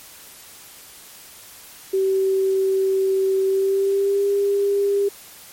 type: tone with pitch glide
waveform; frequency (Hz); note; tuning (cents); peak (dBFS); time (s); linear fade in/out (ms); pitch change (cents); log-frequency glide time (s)
sine; 384.2 to 401; G4 to G4; -35 to +39; -16; 1.93-5.09; 10; +74; 3.45-4.27
effects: white hiss -43 dBFS RMS until 5.52 s + MP3 64 kbps

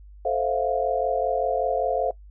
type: chord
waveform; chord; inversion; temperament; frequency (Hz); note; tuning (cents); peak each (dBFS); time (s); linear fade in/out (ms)
sine; F major seventh; first; equal with one note detuned; 440 / 523.3 / 659.3 / 704.5; A4 / C5 / E5 / F5; 0 / 0 / 0 / +15; -28 / -26 / -27 / -26; 0.25-2.11; 5
effects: noise-tail reverb RT60 0.1 s tail -21 dB re dry + added 50 Hz sine -43 dBFS peak until 2.3 s

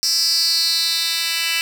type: tone with high-pass filter sweep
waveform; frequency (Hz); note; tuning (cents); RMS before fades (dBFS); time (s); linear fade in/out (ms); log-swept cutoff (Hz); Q
10% pulse; 331.3; E4; +9; -19; 0.03-1.61; 0; 5400 to 2900; 5.8
effects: none

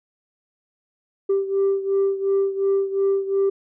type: beating tone pair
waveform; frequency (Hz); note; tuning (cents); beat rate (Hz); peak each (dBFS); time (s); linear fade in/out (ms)
sine; 391.5 / 394.3; G4 / G4; -2 / +10; 2.8; -18 / -22; 1.29-3.5; 10
effects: tanh soft clip ceiling -14 dBFS

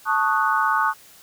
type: chord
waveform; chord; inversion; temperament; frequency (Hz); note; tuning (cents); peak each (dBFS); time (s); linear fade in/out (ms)
sine; D# half-diminished seventh; second; equal; 880 / 1108.7 / 1244.5 / 1480; A5 / C#6 / D#6 / F#6; 0 / 0 / 0 / 0; -23; 0.05-0.94; 50
effects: white hiss -49 dBFS RMS until 1.22 s

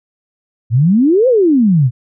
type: exponential two-way sweep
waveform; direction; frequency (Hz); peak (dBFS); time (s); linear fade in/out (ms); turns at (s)
sine; up then down; 106.6 to 533 to 115; -7; 0.7-1.91; 50; 1.28
effects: none

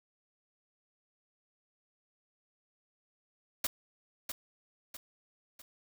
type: noise with echo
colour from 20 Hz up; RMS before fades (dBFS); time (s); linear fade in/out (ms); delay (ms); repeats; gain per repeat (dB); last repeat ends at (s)
white; -31; 3.64-3.67; 5; 650; 3; -7; 5.62
effects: none

